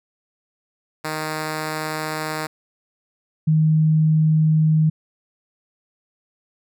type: tone pair in turn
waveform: 5% pulse / sine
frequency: 155.56 / 156.55 Hz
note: D#3 / D#3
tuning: 0 / +11 cents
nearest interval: unison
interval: 11 cents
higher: second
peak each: -13 dBFS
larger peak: neither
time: 1.04-2.47 / 3.47-4.9 s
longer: neither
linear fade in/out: 10 ms
effects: none